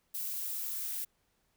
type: noise with high-pass filter sweep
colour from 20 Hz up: violet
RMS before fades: -37 dBFS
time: 0.14-1.05 s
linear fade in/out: 10 ms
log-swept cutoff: 360 to 1800 Hz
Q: 1.8
effects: pink hiss -75 dBFS RMS until 1.56 s